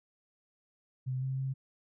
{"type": "tone with pitch steps", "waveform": "sine", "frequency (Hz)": [129.2, 132.5, 133.5], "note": ["C3", "C3", "C3"], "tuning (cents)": [-21, 22, 35], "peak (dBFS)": -31, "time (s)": [1.06, 1.54], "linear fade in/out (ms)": 20, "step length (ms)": 160, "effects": []}